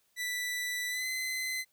sawtooth tone with pitch glide, 1975.5 to 2042 Hz, B6 to C7, 0 to -43 cents, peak -29 dBFS, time 0.16-1.65 s, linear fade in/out 50 ms, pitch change +57 cents, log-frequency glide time 0.89-1.07 s, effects white hiss -72 dBFS RMS until 1.72 s

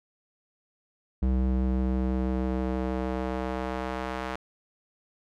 square tone with band-pass filter sweep, 63.8 Hz, C2, 43 cents flat, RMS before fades -28 dBFS, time 1.22-4.36 s, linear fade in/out 5 ms, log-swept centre 130 to 1200 Hz, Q 0.73, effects none

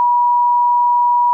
sine tone, 967 Hz, B5, 37 cents flat, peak -10 dBFS, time 0-1.33 s, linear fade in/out 0 ms, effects none

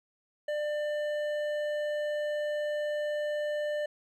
sine tone with hard clipping, 596 Hz, D5, 25 cents sharp, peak -31 dBFS, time 0.48-3.86 s, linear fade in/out 5 ms, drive 9 dB, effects none

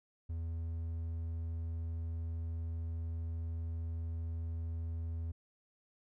triangle tone, 82.41 Hz, E2, in tune, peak -34 dBFS, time 0.29-5.32 s, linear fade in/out 10 ms, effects none

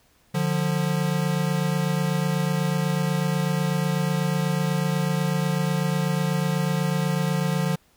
square tone pair together, 148.5 / 176.6 Hz, D3 / F3, +20 / +20 cents, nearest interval minor third, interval 300 cents, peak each -25 dBFS, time 0.34-7.76 s, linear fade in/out 10 ms, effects pink hiss -61 dBFS RMS until 7.96 s

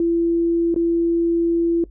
sine tone with dropouts, 337.3 Hz, E4, 40 cents sharp, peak -15 dBFS, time 0-1.84 s, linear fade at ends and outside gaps 2 ms, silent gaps 0.743-0.761 s, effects noise-tail reverb RT60 0.1 s tail -19 dB re dry + added 50 Hz sine -40 dBFS peak until 1.9 s

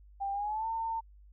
sine tone with pitch glide, 792 to 904.5 Hz, G5 to A5, +18 to +48 cents, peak -31 dBFS, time 0.2-1.01 s, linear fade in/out 20 ms, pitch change +230 cents, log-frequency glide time 0.32-0.68 s, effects added 50 Hz sine -53 dBFS peak until 1.32 s

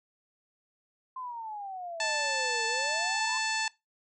sine exponential two-way sweep, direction down then up, 1046.5 to 451.5 to 1046.5 Hz, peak -36 dBFS, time 1.16-3.38 s, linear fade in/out 5 ms, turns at 2.66 s
harmonic tone, 880 Hz, A5, in tune, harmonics 1 / 2 / 3 / 4 / 5 / 6 / 7 / 8 / 9, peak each -34 / -33 / -35 / -40 / -36 / -43 / -42 / -41 / -43 dBFS, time 2-3.68 s, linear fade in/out 2 ms
effects noise-tail reverb RT60 0.2 s tail -21 dB re dry

